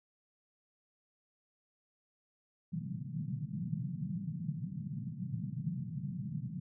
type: band-pass noise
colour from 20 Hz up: white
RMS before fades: -39 dBFS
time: 2.72-6.6 s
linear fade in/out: 10 ms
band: 120 to 190 Hz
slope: 48 dB/octave
effects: none